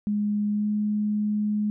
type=tone with pitch glide; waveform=sine; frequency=207.7 to 209.9 Hz; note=G#3 to G#3; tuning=0 to +19 cents; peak=-22 dBFS; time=0.07-1.7 s; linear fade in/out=0 ms; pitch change=+19 cents; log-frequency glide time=0.51-0.67 s; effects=none